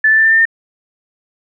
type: tone with pitch steps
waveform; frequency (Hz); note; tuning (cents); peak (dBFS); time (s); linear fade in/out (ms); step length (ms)
sine; 1747 / 1760.2 / 1773.4 / 1786.8 / 1800.3 / 1813.8; A6 / A6 / A6 / A6 / A6 / A#6; -13 / 0 / +13 / +26 / +39 / -48; -7; 0.04-0.454; 5; 69
effects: none